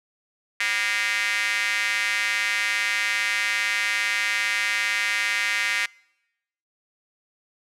square tone with high-pass filter, 108.8 Hz, A2, 19 cents flat, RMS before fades -24 dBFS, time 0.6-5.86 s, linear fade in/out 5 ms, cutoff 2000 Hz, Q 4, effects noise-tail reverb RT60 0.9 s tail -26 dB re dry + low-pass 10000 Hz 12 dB/octave

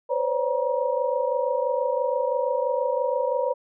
sine tone cluster, 503 / 529 / 572 / 951 Hz, B4 / C5 / D5 / A#5, +32 / +19 / -46 / +34 cents, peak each -26 / -27 / -27 / -29 dBFS, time 0.09-3.54 s, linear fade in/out 20 ms, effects none

